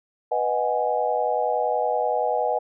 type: chord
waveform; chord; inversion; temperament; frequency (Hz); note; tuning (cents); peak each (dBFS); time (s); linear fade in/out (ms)
sine; G# minor seventh; first; equal; 493.9 / 622.3 / 740 / 830.6; B4 / D#5 / F#5 / G#5; 0 / 0 / 0 / 0; -26; 0.31-2.59; 10
effects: none